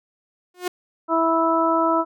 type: tone with exponential growth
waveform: sawtooth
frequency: 360.1 Hz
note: F#4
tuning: 47 cents flat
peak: -16 dBFS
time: 0.54-0.68 s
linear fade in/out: 5 ms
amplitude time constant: 30 ms
type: harmonic tone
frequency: 328.1 Hz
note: E4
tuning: 8 cents flat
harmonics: 1 / 2 / 3 / 4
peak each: -22 / -22 / -22 / -22 dBFS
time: 1.08-2.05 s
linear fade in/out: 50 ms
effects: none